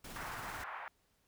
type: noise with tremolo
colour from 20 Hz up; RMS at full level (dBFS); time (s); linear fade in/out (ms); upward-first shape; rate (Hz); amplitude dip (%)
pink; -47; 0.04-0.64; 5; sine; 18; 30
type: band-pass noise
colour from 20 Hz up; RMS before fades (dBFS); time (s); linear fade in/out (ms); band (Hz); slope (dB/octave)
pink; -45; 0.16-0.88; 0; 820 to 1900; 24
effects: pink hiss -75 dBFS RMS until 1.27 s